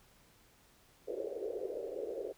pink band-pass noise, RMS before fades -40 dBFS, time 1.07-2.33 s, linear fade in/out 20 ms, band 380 to 550 Hz, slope 48 dB/octave, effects pink hiss -65 dBFS RMS until 2.37 s

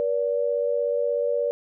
sine tone pair together, 480 / 576.6 Hz, B4 / D5, -49 / -32 cents, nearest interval minor third, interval 317 cents, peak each -24 dBFS, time 0-1.51 s, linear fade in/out 0 ms, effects none

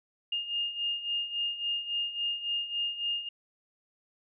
sine beating tone pair, 2827 / 2830.6 Hz, F7 / F7, +20 / +23 cents, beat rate 3.6 Hz, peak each -36 / -31 dBFS, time 0.32-3.29 s, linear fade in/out 5 ms, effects none

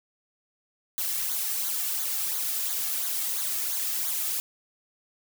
blue noise with flanger, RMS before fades -29 dBFS, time 0.98-4.4 s, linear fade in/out 0 ms, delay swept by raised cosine 0.37 to 2.07 ms, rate 2.9 Hz, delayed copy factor -0.7, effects none

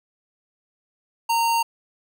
square tone, 923 Hz, A#5, 17 cents flat, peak -19 dBFS, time 1.29-1.63 s, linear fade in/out 10 ms, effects none

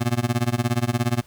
25% pulse tone with tremolo, 120 Hz, B2, 49 cents flat, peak -13 dBFS, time 0-1.22 s, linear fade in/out 20 ms, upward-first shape sine, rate 17 Hz, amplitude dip 95%, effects pink hiss -54 dBFS RMS until 1.26 s

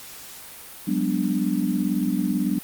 sine chord, G# half-diminished seventh, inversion third, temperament equal with one note detuned, 185 / 203.1 / 246.9 / 293.7 Hz, F#3 / G#3 / B3 / D4, 0 / -38 / 0 / 0 cents, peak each -26 dBFS, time 0.87-2.59 s, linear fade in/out 10 ms, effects white hiss -41 dBFS RMS until 2.63 s + Opus 48 kbps

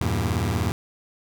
sawtooth chord, E diminished, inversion none, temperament just, 82.41 / 98.89 / 118.67 Hz, E2 / G2 / Bb2, 0 / +16 / +31 cents, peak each -22 / -22 / -23 dBFS, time 0.01-0.72 s, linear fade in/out 0 ms, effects none

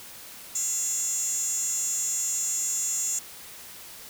15% pulse tone with high-pass filter, 686 Hz, F5, 31 cents flat, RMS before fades -28 dBFS, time 0.55-3.19 s, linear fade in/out 5 ms, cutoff 7100 Hz, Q 6.3, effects white hiss -44 dBFS RMS until 4.09 s

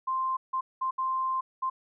sine tone bursts at uneven times, 1046.5 Hz, C6, in tune, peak -26 dBFS, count 5, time 0.07-0.37 / 0.53-0.61 / 0.81-0.91 / 0.98-1.41 / 1.62-1.7 s, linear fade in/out 10 ms, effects none

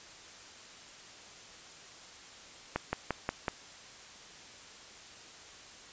slowing click train, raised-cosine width 0.5 ms, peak -15 dBFS, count 5, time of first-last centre 2.76-3.482 s, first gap 170 ms, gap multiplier 1.04, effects white hiss -51 dBFS RMS until 5.92 s + resampled to 16000 Hz

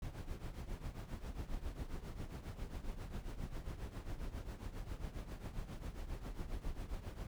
brown noise with tremolo, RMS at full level -41 dBFS, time 0.02-7.27 s, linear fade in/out 2 ms, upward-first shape triangle, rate 7.4 Hz, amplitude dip 80%, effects none

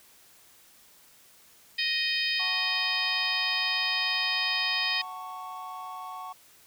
harmonic tone, 622.3 Hz, D#5, in tune, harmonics 3 / 4 / 5 / 6 / 7 / 8, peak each -32 / -31 / -33 / -34 / -36 / -32 dBFS, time 1.78-5.02 s, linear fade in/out 10 ms
triangle chord, F# minor, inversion none, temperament just, 740 / 888 / 1110 Hz, F#5 / A5 / C#6, 0 / +16 / +2 cents, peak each -40 / -42 / -37 dBFS, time 2.39-6.33 s, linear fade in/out 10 ms
effects white hiss -57 dBFS RMS until 6.66 s

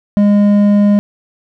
sine tone with hard clipping, 204.7 Hz, G#3, 25 cents flat, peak -8 dBFS, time 0.17-0.99 s, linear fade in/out 0 ms, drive 6 dB, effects none

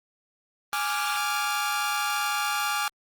sawtooth chord, D diminished, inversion second, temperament equal, 830.6 / 1174.7 / 1396.9 Hz, Ab5 / D6 / F6, 0 / 0 / 0 cents, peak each -26 dBFS, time 0.73-2.88 s, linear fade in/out 0 ms, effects Opus 24 kbps

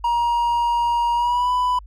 triangle tone with pitch glide, 947 to 994.1 Hz, A#5 to B5, +27 to +11 cents, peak -15 dBFS, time 0.04-1.79 s, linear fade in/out 5 ms, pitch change +84 cents, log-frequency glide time 1.14-1.51 s, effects added 50 Hz sine -38 dBFS peak until 1.86 s

